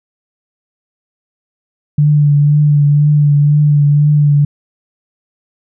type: tone with vibrato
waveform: sine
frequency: 146.83 Hz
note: D3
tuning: in tune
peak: -6 dBFS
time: 1.98-4.45 s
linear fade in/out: 5 ms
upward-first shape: triangle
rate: 2 Hz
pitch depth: 31 cents each way
effects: none